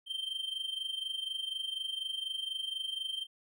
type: tone with amplitude modulation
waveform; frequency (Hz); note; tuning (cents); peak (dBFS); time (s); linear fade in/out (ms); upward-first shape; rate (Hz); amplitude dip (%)
triangle; 3136; G7; 0; -30; 0.06-3.27; 50; sine; 24.1; 75
effects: none